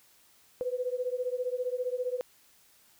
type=beating tone pair; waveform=sine; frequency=493.9 / 508.9 Hz; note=B4 / C5; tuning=0 / -48 cents; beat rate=15 Hz; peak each=-32 / -33 dBFS; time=0.61-2.21 s; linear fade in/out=0 ms; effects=white hiss -62 dBFS RMS until 2.99 s